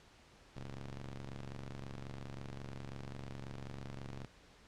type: ring-modulated tone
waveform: sawtooth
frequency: 69.3 Hz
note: C#2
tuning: in tune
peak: -37 dBFS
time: 0.56-4.26 s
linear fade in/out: 5 ms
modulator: 56.5 Hz
effects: pink hiss -62 dBFS RMS until 4.67 s + low-pass 6000 Hz 12 dB/octave